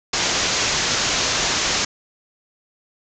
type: low-pass noise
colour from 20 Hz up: white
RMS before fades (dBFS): -21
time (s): 0.13-1.85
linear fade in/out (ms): 5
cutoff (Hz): 7100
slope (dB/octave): 96
effects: none